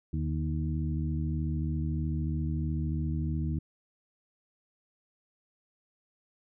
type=harmonic tone with a mistuned harmonic; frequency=78.5 Hz; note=D#2; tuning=16 cents sharp; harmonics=1 / 2 / 3 / 4; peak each=-31 / -32 / -38 / -39 dBFS; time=0.13-3.59 s; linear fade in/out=5 ms; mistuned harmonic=2; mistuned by=-52 cents; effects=none